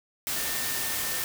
sine tone in noise, 1800 Hz, A6, 39 cents sharp, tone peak -39 dBFS, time 0.36-1.23 s, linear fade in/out 0 ms, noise white, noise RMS -30 dBFS, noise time 0.27-1.24 s, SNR -12 dB, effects none

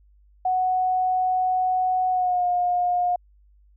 sine tone with pitch glide, 740 to 714 Hz, F#5 to F5, 0 to +38 cents, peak -19 dBFS, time 0.45-3.16 s, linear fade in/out 5 ms, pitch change -62 cents, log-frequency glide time 2.1-2.46 s, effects added 50 Hz sine -53 dBFS peak until 3.76 s

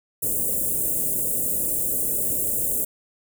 white band-stop noise, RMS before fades -24 dBFS, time 0.22-2.85 s, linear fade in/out 10 ms, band 600 to 7800 Hz, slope 48 dB/octave, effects none

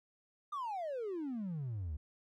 triangle exponential sweep, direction down, 1232 to 70.1 Hz, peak -34 dBFS, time 0.52-1.97 s, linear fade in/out 10 ms, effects tanh soft clip ceiling -32 dBFS

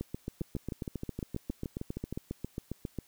two click trains, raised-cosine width 3 ms, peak -22 / -23 dBFS, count 23 / 12, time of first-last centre 0.01-2.987 / 0.41-2.126 s, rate 7.39 / 6.41 Hz, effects white hiss -64 dBFS RMS until 3.07 s

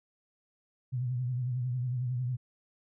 sine tone with vibrato, 124.9 Hz, B2, 20 cents sharp, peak -29 dBFS, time 0.92-2.37 s, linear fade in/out 20 ms, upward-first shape triangle, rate 11 Hz, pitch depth 84 cents each way, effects none

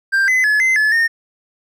triangle tone with pitch steps, 1583 / 2028 / 1708 / 2062 / 1721 / 1833 Hz, G6 / B6 / G#6 / C7 / A6 / A#6, +17 / +45 / +48 / -26 / -39 / -30 cents, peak -10 dBFS, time 0.12-1.08 s, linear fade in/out 20 ms, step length 160 ms, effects none

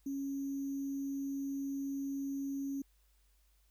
sine tone with sample-and-hold, 276.3 Hz, C#4, 6 cents flat, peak -35 dBFS, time 0.06-2.82 s, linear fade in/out 5 ms, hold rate 6300 Hz, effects added 50 Hz sine -67 dBFS peak until 3.7 s + white hiss -75 dBFS RMS until 3.7 s

